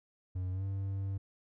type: tone with pitch glide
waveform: triangle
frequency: 92 to 97.47 Hz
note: F#2 to G2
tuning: -9 to -9 cents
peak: -31 dBFS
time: 0.35-1.18 s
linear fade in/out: 10 ms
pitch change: +100 cents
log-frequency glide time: 0.51-0.64 s
effects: none